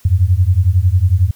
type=beating tone pair; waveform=sine; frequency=86.1 / 97.1 Hz; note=F2 / G2; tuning=-24 / -16 cents; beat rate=11 Hz; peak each=-12 dBFS; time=0.05-1.31 s; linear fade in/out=5 ms; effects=white hiss -49 dBFS RMS until 1.35 s